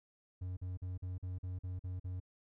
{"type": "tone bursts", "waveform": "triangle", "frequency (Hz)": 91.4, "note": "F#2", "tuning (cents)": -21, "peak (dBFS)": -36, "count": 9, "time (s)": [0.41, 2.202], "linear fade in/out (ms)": 10, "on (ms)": 160, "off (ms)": 44, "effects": []}